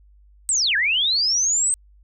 sine linear two-way sweep, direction down then up, 8372 to 1568 to 8372 Hz, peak -17 dBFS, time 0.49-1.74 s, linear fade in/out 0 ms, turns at 0.76 s, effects added 50 Hz sine -49 dBFS peak until 2.03 s

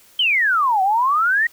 sine exponential two-way sweep, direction down then up, 3169 to 740 to 1914 Hz, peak -14 dBFS, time 0.19-1.47 s, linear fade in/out 5 ms, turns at 0.82 s, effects white hiss -51 dBFS RMS until 1.52 s

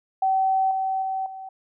sine tone with level steps, 765 Hz, G5, 42 cents flat, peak -18 / -22 / -24 / -34 dBFS, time 0.22-1.49 s, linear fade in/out 5 ms, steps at 0.71 / 1.02 / 1.26 s, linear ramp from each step 2 ms, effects none

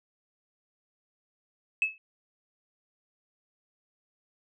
sine tone with exponential decay, 2596 Hz, E7, 27 cents flat, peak -18 dBFS, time 1.82-1.98 s, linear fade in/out 1 ms, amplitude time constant 34 ms, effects tanh soft clip ceiling -16 dBFS

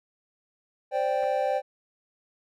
triangle chord, C suspended second, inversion none, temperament equal, 523.3 / 587.3 / 784 Hz, C5 / D5 / G5, 0 / 0 / 0 cents, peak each -26 dBFS, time 0.91-1.62 s, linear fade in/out 50 ms
clicks, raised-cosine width 0.5 ms, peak -33 / -30 dBFS, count 2, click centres 1.229 / 1.239 s
effects none

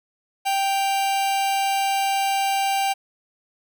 45% pulse tone pair together, 784 / 2794 Hz, G5 / F7, 0 / 0 cents, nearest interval octave + minor seventh, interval 2200 cents, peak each -20 / -32 dBFS, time 0.45-2.94 s, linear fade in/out 20 ms, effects none

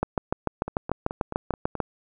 two click trains, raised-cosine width 1 ms, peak -17 / -9 dBFS, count 6 / 13, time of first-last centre 0.68-1.753 / 0.03-1.803 s, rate 4.66 / 6.77 Hz, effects none

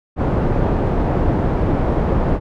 pink low-pass noise, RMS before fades -17 dBFS, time 0.16-2.4 s, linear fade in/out 50 ms, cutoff 730 Hz, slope 12 dB/octave, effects none

